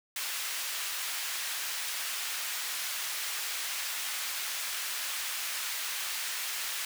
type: high-pass noise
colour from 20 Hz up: pink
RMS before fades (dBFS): -35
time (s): 0.16-6.85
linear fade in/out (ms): 2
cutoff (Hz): 1700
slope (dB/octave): 12
effects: none